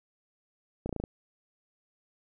slowing click train, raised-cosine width 2 ms, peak -20 dBFS, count 6, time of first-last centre 0.86-1.039 s, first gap 33 ms, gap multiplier 1.04, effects none

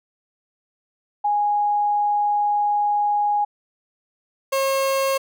sine / 30% pulse tone pair in turn, 827 / 540.5 Hz, G#5 / C#5, -8 / -44 cents, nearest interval perfect fifth, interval 736 cents, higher first, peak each -17 / -16 dBFS, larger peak second, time 1.24-3.45 / 4.52-5.18 s, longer first, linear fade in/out 10 ms, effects none

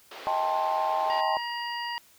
pink band-pass noise, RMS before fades -43 dBFS, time 0.11-1.21 s, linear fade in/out 5 ms, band 400 to 4500 Hz, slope 24 dB/octave
sine chord, A half-diminished seventh, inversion second, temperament just, 633.6 / 792 / 880 / 1056 Hz, Eb5 / G5 / A5 / C6, +31 / +18 / 0 / +16 cents, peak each -31 / -28 / -29 / -31 dBFS, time 0.27-1.37 s, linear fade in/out 0 ms
harmonic tone, 949 Hz, A#5, 31 cents sharp, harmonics 1 / 2 / 3 / 5, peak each -33 / -36 / -38 / -40 dBFS, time 1.1-1.98 s, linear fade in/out 0 ms
effects white hiss -58 dBFS RMS until 2.18 s

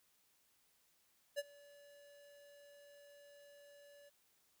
square tone with ADSR envelope, 574 Hz, D5, 40 cents flat, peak -36 dBFS, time 1.36-4.1 s, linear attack 28 ms, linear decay 34 ms, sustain -24 dB, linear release 19 ms, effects white hiss -75 dBFS RMS until 4.6 s

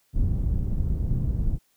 pink low-pass noise, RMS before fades -24 dBFS, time 0.13-1.59 s, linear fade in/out 50 ms, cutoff 130 Hz, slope 12 dB/octave, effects white hiss -67 dBFS RMS until 1.76 s

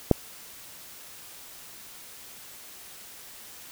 click, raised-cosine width 2 ms, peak -3 dBFS, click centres 0.113 s, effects white hiss -46 dBFS RMS until 3.71 s

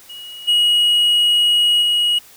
triangle tone with level steps, 2900 Hz, F#7, 35 cents flat, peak -30 / -10 / -12 dBFS, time 0.09-2.19 s, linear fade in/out 10 ms, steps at 0.47 / 1.81 s, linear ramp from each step 20 ms, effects white hiss -45 dBFS RMS until 2.36 s

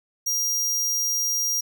40% pulse tone, 5700 Hz, F8, 34 cents sharp, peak -21 dBFS, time 0.26-1.61 s, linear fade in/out 10 ms, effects none

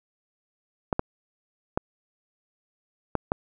clicks, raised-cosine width 1 ms, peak -9 dBFS, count 5, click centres 0.928 / 0.994 / 1.775 / 3.153 / 3.319 s, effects none

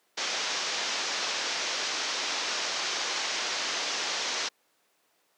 white low-pass noise, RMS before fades -31 dBFS, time 0.17-4.49 s, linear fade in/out 10 ms, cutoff 6300 Hz, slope 48 dB/octave, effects pink hiss -69 dBFS RMS until 5.37 s + high-pass 400 Hz 12 dB/octave

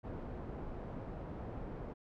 pink low-pass noise, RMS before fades -44 dBFS, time 0.03-1.94 s, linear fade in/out 20 ms, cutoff 780 Hz, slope 12 dB/octave, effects none

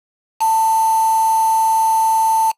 sine tone with quantisation, 889 Hz, A5, 18 cents sharp, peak -12 dBFS, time 0.4-2.52 s, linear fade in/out 20 ms, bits 4, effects noise-tail reverb RT60 0.1 s tail -22 dB re dry + resampled to 32000 Hz

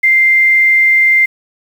sine tone with quantisation, 2093 Hz, C7, in tune, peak -6 dBFS, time 0.03-1.26 s, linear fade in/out 10 ms, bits 6, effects none

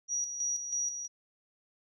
sine tone with tremolo, 5780 Hz, F#8, 41 cents flat, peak -29 dBFS, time 0.08-1.08 s, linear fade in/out 50 ms, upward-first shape square, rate 3.1 Hz, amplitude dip 55%, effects none

